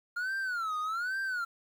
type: tone with vibrato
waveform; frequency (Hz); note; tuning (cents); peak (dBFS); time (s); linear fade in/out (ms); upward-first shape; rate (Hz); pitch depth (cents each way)
triangle; 1396.9; F6; 0; -29; 0.16-1.45; 10; sine; 1.2; 210
effects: 10-bit